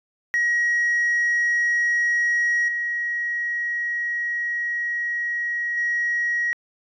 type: tone with level steps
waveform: sine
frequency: 1900 Hz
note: A#6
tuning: 33 cents sharp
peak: -16 / -22 / -19 dBFS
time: 0.34-6.53 s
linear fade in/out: 0 ms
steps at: 2.68 / 5.77 s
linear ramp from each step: 5 ms
effects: tanh soft clip ceiling -16 dBFS